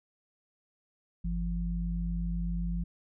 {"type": "tone pair together", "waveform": "sine", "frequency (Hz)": [50.37, 171.5], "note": ["G1", "F3"], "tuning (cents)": [48, -31], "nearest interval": "octave + major sixth", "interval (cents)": 2121, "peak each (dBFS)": [-31, -33], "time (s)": [1.24, 2.84], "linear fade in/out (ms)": 10, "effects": []}